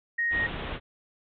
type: tone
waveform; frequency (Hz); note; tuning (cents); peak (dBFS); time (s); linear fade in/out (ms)
sine; 1870; A#6; +5; -24; 0.18-0.47; 10
type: low-pass noise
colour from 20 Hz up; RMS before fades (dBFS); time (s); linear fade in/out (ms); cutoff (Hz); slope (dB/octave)
pink; -35; 0.3-0.8; 50; 3700; 96
effects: none